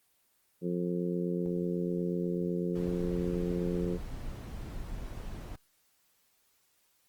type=harmonic tone; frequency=88.1 Hz; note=F2; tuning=16 cents sharp; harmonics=2 / 3 / 4 / 5 / 6; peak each=-32 / -40 / -35 / -37 / -43 dBFS; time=0.61-3.99 s; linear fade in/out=50 ms
type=noise; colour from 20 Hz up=brown; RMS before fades=-40 dBFS; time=2.75-5.56 s; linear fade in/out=5 ms
effects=white hiss -71 dBFS RMS until 7.08 s + Opus 24 kbps